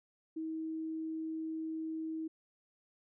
sine tone, 319.4 Hz, D#4, 45 cents sharp, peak -36 dBFS, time 0.36-2.28 s, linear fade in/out 10 ms, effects none

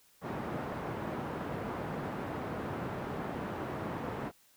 pink band-pass noise, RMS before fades -38 dBFS, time 0.21-4.32 s, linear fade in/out 50 ms, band 130 to 1200 Hz, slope 12 dB/octave, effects white hiss -65 dBFS RMS until 4.56 s

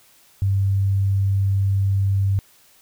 sine tone, 98 Hz, G2, in tune, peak -16 dBFS, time 0.42-2.39 s, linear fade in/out 0 ms, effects white hiss -54 dBFS RMS until 2.81 s

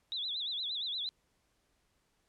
sine tone with vibrato, 3678 Hz, A#7, 24 cents flat, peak -34 dBFS, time 0.12-1.09 s, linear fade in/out 0 ms, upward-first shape sine, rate 8.6 Hz, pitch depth 170 cents each way, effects pink hiss -75 dBFS RMS until 2.28 s + low-pass 11000 Hz 12 dB/octave

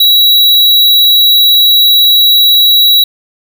square tone, 3894 Hz, B7, 25 cents flat, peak -4 dBFS, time 0-3.04 s, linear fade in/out 5 ms, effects none

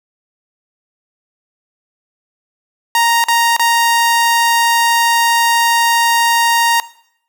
sawtooth tone with dropouts, 932.3 Hz, A#5, in tune, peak -6 dBFS, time 2.95-6.8 s, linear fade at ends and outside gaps 1 ms, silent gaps 3.24-3.284 / 3.565-3.595 s, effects noise-tail reverb RT60 0.7 s tail -19 dB re dry

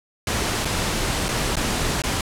pink noise with dropouts, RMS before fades -23 dBFS, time 0.27-2.21 s, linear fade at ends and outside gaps 2 ms, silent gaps 0.649-0.653 / 1.284-1.288 / 1.556-1.567 / 2.02-2.037 s, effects low-pass 10000 Hz 12 dB/octave

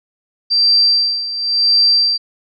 sine tone with tremolo, 4699 Hz, D8, in tune, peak -8 dBFS, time 0.5-2.18 s, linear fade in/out 20 ms, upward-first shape sine, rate 0.94 Hz, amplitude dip 75%, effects none

